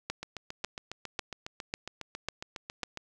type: two click trains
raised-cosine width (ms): 0.2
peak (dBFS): -15 / -21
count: 6 / 21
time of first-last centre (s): 0.1-2.832 / 0.23-2.973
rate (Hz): 1.83 / 7.29
effects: none